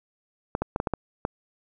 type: clicks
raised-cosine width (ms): 1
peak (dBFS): -11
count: 7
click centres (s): 0.551 / 0.62 / 0.761 / 0.801 / 0.872 / 0.937 / 1.251
effects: none